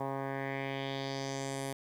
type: tone with low-pass filter sweep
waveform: 10% pulse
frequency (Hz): 136.2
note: C#3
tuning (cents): -30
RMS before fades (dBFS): -37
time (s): 0-1.73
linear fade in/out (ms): 5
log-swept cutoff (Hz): 1000 to 11000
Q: 2.6
effects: 10-bit